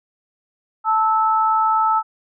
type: tone pair together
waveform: sine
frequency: 880 / 1308 Hz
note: A5 / E6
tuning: 0 / -14 cents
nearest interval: perfect fifth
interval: 686 cents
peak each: -17 dBFS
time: 0.84-2.03 s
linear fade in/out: 50 ms
effects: none

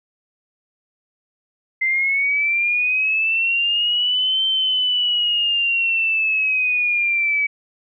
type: linear two-way sweep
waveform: sine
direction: up then down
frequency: 2069 to 3111 to 2275 Hz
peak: -16 dBFS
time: 1.81-7.47 s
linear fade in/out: 10 ms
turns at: 4.45 s
effects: none

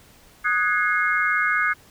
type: chord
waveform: sine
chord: Ab dominant seventh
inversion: second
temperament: equal with one note detuned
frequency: 1244.5 / 1480 / 1661.2 / 2143 Hz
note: Eb6 / Gb6 / Ab6 / C7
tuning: 0 / 0 / 0 / +41 cents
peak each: -24 dBFS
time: 0.44-1.74 s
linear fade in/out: 20 ms
effects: pink hiss -52 dBFS RMS until 1.9 s

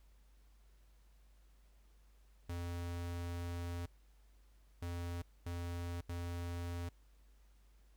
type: tone bursts at uneven times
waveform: square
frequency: 86.6 Hz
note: F2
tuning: 14 cents flat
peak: -40 dBFS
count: 4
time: 2.49-3.86 / 4.82-5.22 / 5.46-6.01 / 6.09-6.89 s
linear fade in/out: 5 ms
effects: added 50 Hz sine -62 dBFS peak until 7.96 s + pink hiss -75 dBFS RMS until 7.96 s

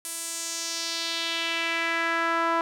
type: tone with band-pass filter sweep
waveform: sawtooth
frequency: 332.5 Hz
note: E4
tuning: 15 cents sharp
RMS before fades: -28 dBFS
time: 0.05-2.61 s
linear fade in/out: 0 ms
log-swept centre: 10000 to 1100 Hz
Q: 2.1
effects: none

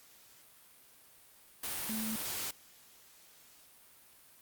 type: tone in noise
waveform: sine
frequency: 220 Hz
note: A3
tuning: in tune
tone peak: -36 dBFS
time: 1.89-2.16 s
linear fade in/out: 5 ms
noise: white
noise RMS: -38 dBFS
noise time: 1.63-2.51 s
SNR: -1 dB
effects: white hiss -60 dBFS RMS until 4.41 s + Opus 48 kbps

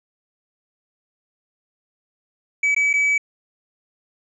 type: tone with dropouts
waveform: triangle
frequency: 2287 Hz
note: D7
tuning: 47 cents flat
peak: -14 dBFS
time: 2.63-3.18 s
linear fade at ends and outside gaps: 5 ms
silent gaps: 2.748-2.763 / 2.931-2.937 s
effects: resampled to 22050 Hz

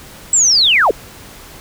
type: linear sweep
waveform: sine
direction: down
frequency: 7820 to 345.7 Hz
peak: -8 dBFS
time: 0.33-0.91 s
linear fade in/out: 2 ms
effects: pink hiss -37 dBFS RMS until 1.6 s

